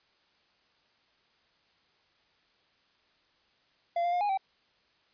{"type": "tone with pitch steps", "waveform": "triangle", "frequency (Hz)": [687, 698, 711, 824, 773], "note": ["F5", "F5", "F5", "G#5", "G5"], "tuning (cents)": [-29, -1, 31, -14, -24], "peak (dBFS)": -24, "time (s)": [3.96, 4.375], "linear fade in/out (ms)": 5, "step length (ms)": 83, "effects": ["white hiss -68 dBFS RMS until 5.13 s", "resampled to 11025 Hz"]}